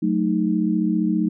sine chord, D# diminished, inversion first, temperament equal, 185 / 220 / 311.1 Hz, F#3 / A3 / D#4, 0 / 0 / 0 cents, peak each -22 dBFS, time 0.02-1.29 s, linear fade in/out 10 ms, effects none

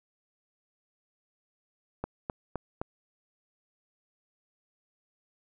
click train, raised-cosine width 1 ms, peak -18 dBFS, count 4, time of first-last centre 2.04-2.815 s, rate 3.87 Hz, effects none

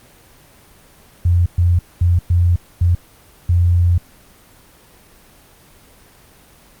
sine tone bursts at uneven times, 87.31 Hz, F2, in tune, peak -10 dBFS, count 6, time 1.25-1.46 / 1.58-1.79 / 2.01-2.19 / 2.3-2.56 / 2.81-2.95 / 3.49-3.98 s, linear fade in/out 5 ms, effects pink hiss -47 dBFS RMS until 6.8 s + Opus 24 kbps

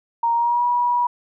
sine tone with pitch glide, 932.3 to 968.5 Hz, A#5 to B5, 0 to -34 cents, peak -16 dBFS, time 0.23-1.07 s, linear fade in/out 5 ms, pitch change +66 cents, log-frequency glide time 0.33-0.64 s, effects none

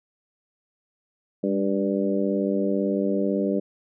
harmonic tone with a mistuned harmonic, 98 Hz, G2, in tune, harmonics 2 / 3 / 4 / 5 / 6, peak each -25 / -27 / -28 / -29 / -30 dBFS, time 1.43-3.6 s, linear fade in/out 10 ms, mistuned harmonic 2, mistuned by +33 cents, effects none

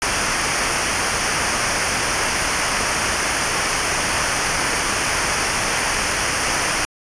pink noise with comb filter, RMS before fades -20 dBFS, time 0.02-6.85 s, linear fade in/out 0 ms, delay 0.26 ms, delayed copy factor -0.7, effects resampled to 22050 Hz

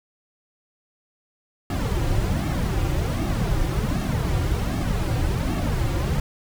brown noise with flanger, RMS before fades -23 dBFS, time 1.7-6.2 s, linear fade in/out 2 ms, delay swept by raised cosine 2 to 4.7 ms, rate 1.3 Hz, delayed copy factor -0.8, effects none

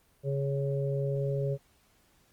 harmonic tone, 138.59 Hz, C#3, in tune, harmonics 1 / 3 / 4, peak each -29 / -34 / -35 dBFS, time 0.23-1.58 s, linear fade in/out 50 ms, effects pink hiss -66 dBFS RMS until 2.32 s + Opus 24 kbps

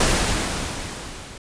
pink noise with level ramp, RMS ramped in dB -17 to -39 dBFS, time 0-1.38 s, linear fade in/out 5 ms, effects resampled to 22050 Hz

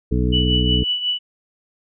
harmonic tone, 61.74 Hz, B1, in tune, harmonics 1 / 2 / 3 / 4 / 5 / 7, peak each -19 / -22 / -24 / -25 / -26 / -27 dBFS, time 0.11-0.84 s, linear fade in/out 10 ms
sine tone with tremolo, 2960 Hz, F#7, in tune, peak -16 dBFS, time 0.32-1.19 s, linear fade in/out 20 ms, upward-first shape triangle, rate 5.5 Hz, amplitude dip 70%
effects none

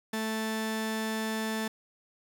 sawtooth tone pair together, 220 / 880 Hz, A3 / A5, 0 / 0 cents, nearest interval 2 octaves, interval 2400 cents, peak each -27 / -31 dBFS, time 0.13-1.68 s, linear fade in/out 5 ms, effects none

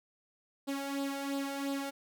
sawtooth tone with flanger, 277.2 Hz, C#4, in tune, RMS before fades -36 dBFS, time 0.67-1.91 s, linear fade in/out 20 ms, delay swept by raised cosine 0.23 to 1.43 ms, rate 2.9 Hz, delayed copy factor +0.65, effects none

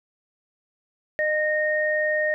sine tone pair together, 611.3 / 1851 Hz, D#5 / A#6, -31 / -13 cents, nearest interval octave + perfect fifth, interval 1918 cents, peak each -23 dBFS, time 1.19-2.34 s, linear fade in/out 0 ms, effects none

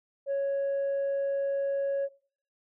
sine tone, 554.4 Hz, C#5, in tune, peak -24 dBFS, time 0.26-2.09 s, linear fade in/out 50 ms, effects noise-tail reverb RT60 0.5 s tail -21 dB re dry + tanh soft clip ceiling -25 dBFS

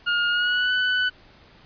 30% pulse tone with pitch glide, 1422 to 1497 Hz, F6 to F#6, +31 to +20 cents, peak -17 dBFS, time 0.06-1.1 s, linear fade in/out 20 ms, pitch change +89 cents, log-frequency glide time 0.29-0.72 s, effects pink hiss -52 dBFS RMS until 1.65 s + resampled to 11025 Hz

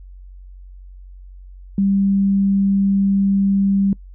sine tone, 196.8 Hz, G3, 7 cents sharp, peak -13 dBFS, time 1.78-3.93 s, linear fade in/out 2 ms, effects noise-tail reverb RT60 0.1 s tail -24 dB re dry + added 46 Hz sine -36 dBFS peak until 4.14 s

